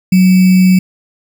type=tone with sample-and-hold; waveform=sine; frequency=185 Hz; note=F#3; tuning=in tune; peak=-4 dBFS; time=0.12-0.79 s; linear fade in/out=5 ms; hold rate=2450 Hz; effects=none